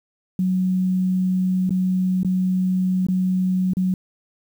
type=tone with dropouts; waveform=sine; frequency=185.1 Hz; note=F#3; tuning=1 cent sharp; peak=-17 dBFS; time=0.39-3.94 s; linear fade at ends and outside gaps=2 ms; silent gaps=1.694-1.706 / 2.232-2.247 / 3.067-3.085 / 3.735-3.769 s; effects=8-bit